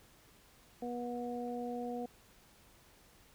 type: harmonic tone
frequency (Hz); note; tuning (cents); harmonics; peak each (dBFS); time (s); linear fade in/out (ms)
242.3; B3; -33; 1 / 2 / 3; -40 / -41 / -43; 0.82-2.06; 5
effects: pink hiss -63 dBFS RMS until 3.34 s